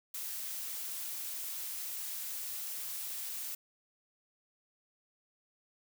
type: noise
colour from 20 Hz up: blue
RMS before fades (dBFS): -40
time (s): 0.14-3.55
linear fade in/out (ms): 5
effects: none